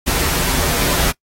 pink noise with comb filter, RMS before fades -17 dBFS, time 0.06-1.12 s, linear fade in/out 20 ms, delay 9.4 ms, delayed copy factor -0.6, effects noise-tail reverb RT60 0.1 s tail -23 dB re dry + AAC 48 kbps

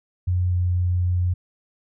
sine tone with pitch glide, 90.2 to 89.37 Hz, F#2 to F2, -44 to +40 cents, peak -18 dBFS, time 0.27-1.34 s, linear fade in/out 10 ms, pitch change -16 cents, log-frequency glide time 0.49-0.54 s, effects none

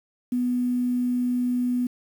sine tone, 246.9 Hz, B3, in tune, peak -21 dBFS, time 0.32-1.87 s, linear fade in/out 5 ms, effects 8-bit

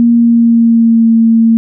sine tone with pitch glide, 235 to 227.1 Hz, A#3 to A#3, +14 to -45 cents, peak -4 dBFS, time 0-1.57 s, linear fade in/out 0 ms, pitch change -59 cents, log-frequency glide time 0.12-1.11 s, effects none

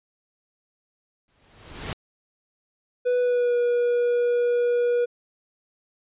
pink noise with exponential growth, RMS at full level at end -29 dBFS, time 1.28-1.93 s, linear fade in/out 2 ms, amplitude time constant 140 ms
triangle tone with pitch glide, 493.9 to 482.3 Hz, B4 to B4, 0 to -41 cents, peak -17 dBFS, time 3.05-5.06 s, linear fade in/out 20 ms, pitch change -41 cents, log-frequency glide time 3.2-3.56 s
effects resampled to 8000 Hz

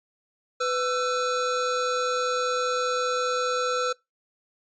square tone pair together, 500.1 / 1335 Hz, B4 / E6, +22 / +22 cents, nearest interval octave + perfect fourth, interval 1700 cents, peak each -27 dBFS, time 0.6-3.93 s, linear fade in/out 10 ms, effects noise-tail reverb RT60 0.2 s tail -24 dB re dry + resampled to 16000 Hz

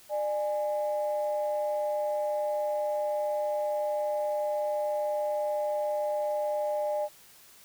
sine tone pair together, 599.2 / 830.6 Hz, D5 / G#5, +35 / 0 cents, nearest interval tritone, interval 565 cents, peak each -27 / -33 dBFS, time 0.09-7.09 s, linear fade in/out 50 ms, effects tanh soft clip ceiling -20 dBFS + white hiss -55 dBFS RMS until 7.64 s

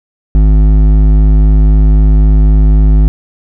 triangle tone with hard clipping, 51.91 Hz, G#1, in tune, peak -5 dBFS, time 0.35-3.08 s, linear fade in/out 0 ms, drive 14 dB, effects none

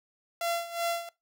sawtooth tone with tremolo, 682 Hz, F5, 41 cents flat, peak -23 dBFS, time 0.41-1.09 s, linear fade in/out 2 ms, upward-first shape sine, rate 2.7 Hz, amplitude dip 80%, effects noise-tail reverb RT60 0.2 s tail -20 dB re dry

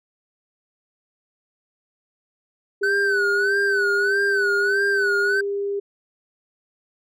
sine tone, 401.5 Hz, G4, 41 cents sharp, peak -22 dBFS, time 2.81-5.8 s, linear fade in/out 10 ms
triangle tone with vibrato, 1506 Hz, F#6, 30 cents sharp, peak -17 dBFS, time 2.83-5.41 s, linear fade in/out 5 ms, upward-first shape sine, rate 1.6 Hz, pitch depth 100 cents each way
effects none

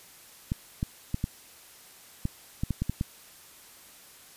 clicks, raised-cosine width 5 ms, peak -15 dBFS, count 10, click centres 0.519 / 0.829 / 1.144 / 1.241 / 2.254 / 2.635 / 2.707 / 2.82 / 2.896 / 3.011 s, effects white hiss -52 dBFS RMS until 4.36 s + resampled to 32000 Hz

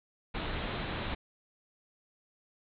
pink low-pass noise, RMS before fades -36 dBFS, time 0.34-1.15 s, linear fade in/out 10 ms, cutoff 4000 Hz, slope 96 dB/octave, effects none

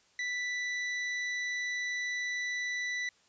40% pulse tone, 1975.5 Hz, B6, in tune, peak -31 dBFS, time 0.19-3.09 s, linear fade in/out 2 ms, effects white hiss -66 dBFS RMS until 3.28 s + resampled to 16000 Hz

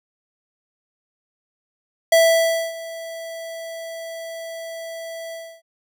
square tone with ADSR envelope, 659.3 Hz, E5, in tune, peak -11 dBFS, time 2.12-5.62 s, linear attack 5 ms, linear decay 600 ms, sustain -20 dB, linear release 290 ms, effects none

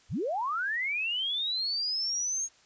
sine linear sweep, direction up, 43.65 to 6590 Hz, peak -28 dBFS, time 0.09-2.49 s, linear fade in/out 50 ms, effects white hiss -61 dBFS RMS until 2.65 s + resampled to 16000 Hz

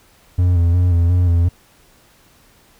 triangle tone with vibrato, 87.31 Hz, F2, in tune, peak -9 dBFS, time 0.38-1.49 s, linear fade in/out 10 ms, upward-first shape square, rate 2.8 Hz, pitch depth 40 cents each way, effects pink hiss -52 dBFS RMS until 2.79 s

